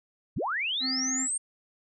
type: linear sweep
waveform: sine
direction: up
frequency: 48.66 to 8740 Hz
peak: -27 dBFS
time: 0.36-1.38 s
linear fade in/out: 10 ms
type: harmonic tone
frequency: 260 Hz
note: C4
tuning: 11 cents flat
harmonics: 1 / 3 / 5 / 7 / 8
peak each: -32 / -48 / -46 / -42 / -44 dBFS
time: 0.8-1.28 s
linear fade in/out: 50 ms
effects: none